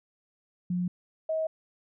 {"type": "tone pair in turn", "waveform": "sine", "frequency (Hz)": [178.6, 636.5], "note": ["F3", "D#5"], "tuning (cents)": [39, 39], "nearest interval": "octave + minor seventh", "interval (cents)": 2200, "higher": "second", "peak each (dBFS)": -26, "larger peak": "neither", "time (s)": [[0.7, 0.88], [1.29, 1.47]], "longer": "neither", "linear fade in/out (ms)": 5, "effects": []}